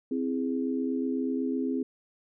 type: chord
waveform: sine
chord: C augmented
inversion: none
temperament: equal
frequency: 261.6 / 329.6 / 415.3 Hz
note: C4 / E4 / G#4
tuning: 0 / 0 / 0 cents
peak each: -28 / -34 / -34 dBFS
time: 0.11-1.83 s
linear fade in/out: 5 ms
effects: none